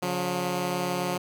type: tone pair together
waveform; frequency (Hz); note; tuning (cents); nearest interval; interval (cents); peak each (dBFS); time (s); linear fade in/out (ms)
10% pulse; 141.07 / 179.1; C#3 / F3; +31 / +44; major third; 413; -25 / -19; 0.02-1.18; 10
effects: none